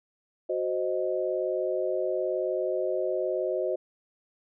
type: chord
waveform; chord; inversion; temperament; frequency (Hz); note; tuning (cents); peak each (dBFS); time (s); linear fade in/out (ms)
sine; C diminished; second; equal; 370 / 523.3 / 622.3; Gb4 / C5 / Eb5; 0 / 0 / 0; -30; 0.49-3.76; 10
effects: none